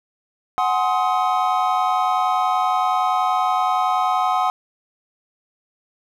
triangle chord, Ab dominant seventh, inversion third, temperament equal with one note detuned, 740 / 830.6 / 1046.5 / 1262.6 Hz, Gb5 / Ab5 / C6 / Eb6, 0 / 0 / 0 / +25 cents, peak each -18 / -24 / -21 / -21 dBFS, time 0.58-4.5 s, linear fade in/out 0 ms, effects none

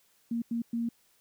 sine tone bursts at uneven times, 233.1 Hz, A#3, in tune, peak -28 dBFS, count 3, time 0.31-0.42 / 0.51-0.62 / 0.73-0.89 s, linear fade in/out 5 ms, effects white hiss -67 dBFS RMS until 1.2 s

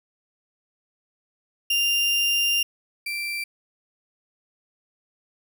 35% pulse tone pair in turn, 2794 / 2349 Hz, F7 / D7, 0 / 0 cents, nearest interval minor third, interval 300 cents, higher first, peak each -18 / -25 dBFS, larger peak first, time 1.7-2.63 / 3.06-3.44 s, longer first, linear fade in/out 5 ms, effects none

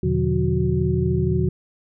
sine tone cluster, 81.3 / 123.1 / 147.2 / 180.3 / 368.9 Hz, E2 / B2 / D3 / F#3 / F#4, -23 / -5 / +4 / -45 / -5 cents, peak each -24 dBFS, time 0.03-1.49 s, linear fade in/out 5 ms, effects none

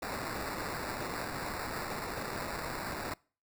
white noise with sample-and-hold, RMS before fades -38 dBFS, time 0.02-3.14 s, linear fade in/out 5 ms, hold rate 3150 Hz, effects noise-tail reverb RT60 0.4 s tail -25 dB re dry

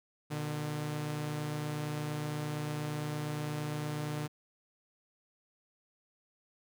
sawtooth tone pair together, 121.37 / 150 Hz, B2 / D3, -30 / +37 cents, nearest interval major third, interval 367 cents, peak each -38 / -31 dBFS, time 0.3-4.28 s, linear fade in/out 20 ms, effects none

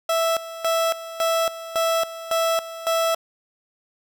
30% pulse tone with tremolo, 659 Hz, E5, 1 cent flat, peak -16 dBFS, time 0.09-3.15 s, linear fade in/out 5 ms, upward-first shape square, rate 1.8 Hz, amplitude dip 80%, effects none

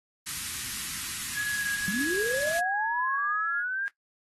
white band-stop noise, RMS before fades -34 dBFS, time 0.26-2.6 s, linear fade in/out 10 ms, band 280 to 1200 Hz, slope 24 dB/octave
sine tone with vibrato, 1667 Hz, G#6, 6 cents sharp, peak -28 dBFS, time 1.34-3.65 s, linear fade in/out 50 ms, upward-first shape sine, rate 2 Hz, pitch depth 17 cents each way
sine linear sweep, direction up, 180.3 to 1633 Hz, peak -28 dBFS, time 1.88-3.88 s, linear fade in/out 0 ms
effects noise-tail reverb RT60 0.1 s tail -17 dB re dry + AAC 32 kbps

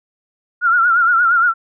sine tone with vibrato, 1396.9 Hz, F6, in tune, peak -10 dBFS, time 0.61-1.54 s, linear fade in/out 50 ms, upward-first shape triangle, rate 8.6 Hz, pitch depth 99 cents each way, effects none

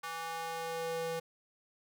square tone with high-pass filter sweep, 164.81 Hz, E3, in tune, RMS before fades -38 dBFS, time 0.03-1.2 s, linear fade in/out 10 ms, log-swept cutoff 1100 to 380 Hz, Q 2.1, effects none

